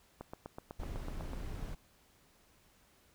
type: click train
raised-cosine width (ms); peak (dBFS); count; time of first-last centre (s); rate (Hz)
1; -29; 10; 0.21-1.334; 8.01
type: noise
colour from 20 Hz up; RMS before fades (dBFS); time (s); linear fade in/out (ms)
brown; -41; 0.79-1.75; 10
effects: pink hiss -67 dBFS RMS until 3.14 s